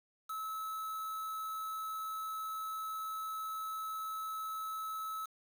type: tone with quantisation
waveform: triangle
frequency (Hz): 1299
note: E6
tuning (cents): -26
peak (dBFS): -36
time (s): 0.29-5.26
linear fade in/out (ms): 10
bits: 8
effects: none